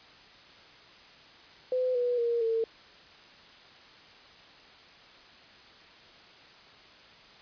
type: tone with pitch steps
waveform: sine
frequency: 508 / 488.7 / 470.2 / 452.3 Hz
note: B4 / B4 / A#4 / A4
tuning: +49 / -18 / +15 / +48 cents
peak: -25 dBFS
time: 1.72-2.64 s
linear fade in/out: 2 ms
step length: 230 ms
effects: white hiss -53 dBFS RMS until 7.41 s + resampled to 11025 Hz